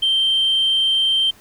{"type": "tone", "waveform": "sine", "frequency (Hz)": 3136, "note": "G7", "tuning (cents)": 0, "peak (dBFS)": -13, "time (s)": [0.02, 1.31], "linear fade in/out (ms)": 10, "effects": ["tanh soft clip ceiling -11 dBFS", "pink hiss -49 dBFS RMS until 1.4 s"]}